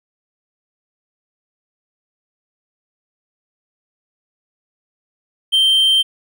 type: tone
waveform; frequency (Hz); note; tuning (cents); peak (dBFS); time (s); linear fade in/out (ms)
triangle; 3136; G7; 0; -9; 5.52-6.03; 20
effects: none